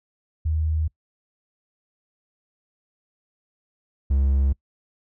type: tone pair in turn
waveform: sine / triangle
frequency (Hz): 78.5 / 68.28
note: D#2 / C#2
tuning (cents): +16 / -26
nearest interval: major second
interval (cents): 242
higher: first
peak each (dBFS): -20 / -15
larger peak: second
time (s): 0.45-0.88 / 4.1-4.53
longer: neither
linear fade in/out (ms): 10
effects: noise-tail reverb RT60 0.1 s tail -24 dB re dry